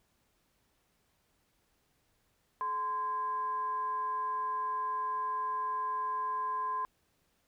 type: tone with frequency modulation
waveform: sine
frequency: 1031 Hz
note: C6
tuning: 26 cents flat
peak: -31 dBFS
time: 2.61-6.85 s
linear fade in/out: 0 ms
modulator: 601 Hz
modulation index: 0.24
effects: pink hiss -74 dBFS RMS until 7.47 s